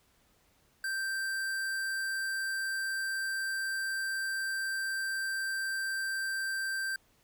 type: tone with hard clipping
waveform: sine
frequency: 1568 Hz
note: G6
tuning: in tune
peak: -33 dBFS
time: 0.84-6.96 s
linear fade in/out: 2 ms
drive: 17 dB
effects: pink hiss -68 dBFS RMS until 7.23 s